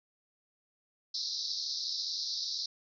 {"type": "band-pass noise", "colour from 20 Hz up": "pink", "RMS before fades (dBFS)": -36, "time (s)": [1.14, 2.66], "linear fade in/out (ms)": 5, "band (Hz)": [3900, 5600], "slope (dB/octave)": 96, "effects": []}